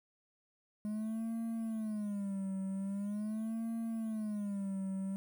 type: tone with vibrato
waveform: triangle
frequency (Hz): 209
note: G#3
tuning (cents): +11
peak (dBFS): -33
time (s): 0.85-5.16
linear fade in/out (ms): 0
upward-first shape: sine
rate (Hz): 0.43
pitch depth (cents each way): 150
effects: 10-bit